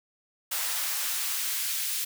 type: noise with high-pass filter sweep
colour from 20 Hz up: white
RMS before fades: -30 dBFS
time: 0.51-2.05 s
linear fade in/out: 10 ms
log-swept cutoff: 710 to 2500 Hz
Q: 0.73
effects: none